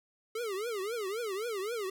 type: tone with vibrato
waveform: square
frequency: 425.4 Hz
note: G#4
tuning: 42 cents sharp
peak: -34 dBFS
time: 0.35-1.9 s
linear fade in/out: 5 ms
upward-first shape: triangle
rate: 3.8 Hz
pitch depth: 260 cents each way
effects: none